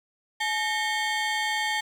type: ring-modulated tone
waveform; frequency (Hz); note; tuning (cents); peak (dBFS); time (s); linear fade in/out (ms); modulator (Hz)
25% pulse; 1343; E6; +32; -18; 0.4-1.81; 10; 489
effects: low-pass 7000 Hz 12 dB/octave + 8-bit